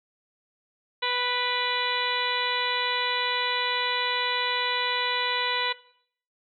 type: harmonic tone with a mistuned harmonic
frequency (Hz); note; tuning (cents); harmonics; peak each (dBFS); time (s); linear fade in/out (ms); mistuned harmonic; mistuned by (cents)
493.9; B4; 0; 1 / 2 / 3 / 4 / 5 / 6 / 7 / 8; -34 / -30 / -35 / -32 / -34 / -33 / -34 / -31; 1.02-5.73; 10; 5; -32
effects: noise-tail reverb RT60 0.6 s tail -18 dB re dry